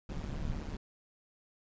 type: noise with amplitude modulation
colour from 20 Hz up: brown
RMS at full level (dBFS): -34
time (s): 0.09-0.77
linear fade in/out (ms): 5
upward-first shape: sine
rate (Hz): 147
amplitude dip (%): 80
effects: resampled to 16000 Hz